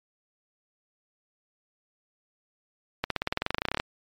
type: accelerating click train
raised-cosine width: 0.3 ms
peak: -10 dBFS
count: 19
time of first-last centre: 3.04-3.8 s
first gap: 63 ms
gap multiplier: 0.95
effects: MP3 96 kbps